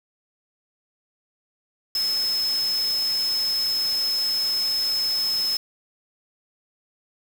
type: tone in noise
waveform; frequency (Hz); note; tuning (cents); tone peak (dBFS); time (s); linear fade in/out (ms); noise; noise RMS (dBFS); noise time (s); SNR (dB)
sine; 5190; E8; -28; -21; 1.95-5.57; 2; white; -35; 1.95-5.57; +11
effects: none